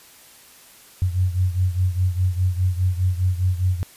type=beating tone pair; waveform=sine; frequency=90.3 / 95.2 Hz; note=F#2 / F#2; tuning=-42 / +50 cents; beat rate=4.9 Hz; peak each=-19 / -23 dBFS; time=1.02-3.83 s; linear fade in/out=0 ms; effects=white hiss -48 dBFS RMS until 3.96 s + resampled to 32000 Hz